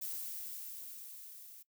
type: noise with level ramp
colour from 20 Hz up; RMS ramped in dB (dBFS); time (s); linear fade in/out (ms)
violet; -40 to -54; 0.01-1.63; 10
effects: noise-tail reverb RT60 0.1 s tail -20 dB re dry